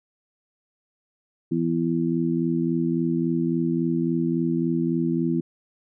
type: harmonic tone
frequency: 83.6 Hz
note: E2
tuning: 25 cents sharp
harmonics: 2 / 3 / 4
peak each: -25 / -25 / -25 dBFS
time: 1.51-5.41 s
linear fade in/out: 10 ms
effects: none